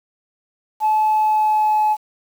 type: tone with pitch glide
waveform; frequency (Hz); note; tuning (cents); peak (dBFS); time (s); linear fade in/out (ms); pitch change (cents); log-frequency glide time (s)
sine; 862 to 854.1; A5 to G#5; -36 to +48; -12; 0.8-1.97; 50; -16; 1.09-1.85
effects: tanh soft clip ceiling -11 dBFS + 7-bit